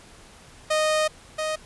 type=tone pair in turn; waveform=sawtooth; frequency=619 / 622.9 Hz; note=D#5 / D#5; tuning=-9 / +2 cents; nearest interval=unison; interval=11 cents; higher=second; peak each=-16 / -21 dBFS; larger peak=first; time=0.7-1.08 / 1.38-1.56 s; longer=first; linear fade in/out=10 ms; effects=pink hiss -49 dBFS RMS until 1.65 s + resampled to 24000 Hz